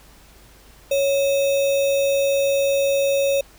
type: tone with sample-and-hold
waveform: sine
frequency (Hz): 554.4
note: C#5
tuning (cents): 0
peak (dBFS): -16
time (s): 0.91-3.41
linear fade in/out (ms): 5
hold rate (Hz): 3150
effects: added 50 Hz sine -50 dBFS peak until 3.58 s + pink hiss -50 dBFS RMS until 3.58 s